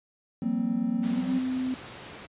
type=chord; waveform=triangle; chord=F suspended second; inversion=none; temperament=equal with one note detuned; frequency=174.61 / 191.74 / 261.6 Hz; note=F3 / G3 / C4; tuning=0 / -38 / 0 cents; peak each=-35 / -31 / -30 dBFS; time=0.42-1.39 s; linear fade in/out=0 ms
type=tone with pitch glide; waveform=sine; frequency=233.1 to 257.2 Hz; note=A#3 to C4; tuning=0 to -30 cents; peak=-26 dBFS; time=0.44-1.74 s; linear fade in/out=0 ms; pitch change=+170 cents; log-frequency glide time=1.11-1.24 s
type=noise; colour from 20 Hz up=pink; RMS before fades=-42 dBFS; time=1.02-2.27 s; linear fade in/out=20 ms
effects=high-pass 100 Hz 12 dB/octave + resampled to 8000 Hz